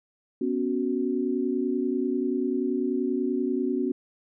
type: chord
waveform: sine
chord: B suspended second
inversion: none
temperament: equal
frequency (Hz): 246.9 / 277.2 / 370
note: B3 / C#4 / F#4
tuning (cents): 0 / 0 / 0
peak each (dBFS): -28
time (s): 0.41-3.92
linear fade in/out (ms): 5
effects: none